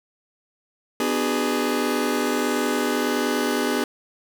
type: chord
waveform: sawtooth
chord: G# half-diminished seventh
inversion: first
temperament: just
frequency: 249.2 / 299 / 373.8 / 415.3 Hz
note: B3 / D4 / F#4 / G#4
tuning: +16 / +31 / +18 / 0 cents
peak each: -21 / -23 / -25 / -22 dBFS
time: 1-3.84 s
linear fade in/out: 2 ms
effects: none